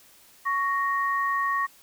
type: tone pair together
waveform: sine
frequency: 1113.6 / 1864.7 Hz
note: C#6 / A#6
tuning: +8 / 0 cents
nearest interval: major sixth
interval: 892 cents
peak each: -24 / -28 dBFS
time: 0.45-1.67 s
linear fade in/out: 20 ms
effects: white hiss -55 dBFS RMS until 1.82 s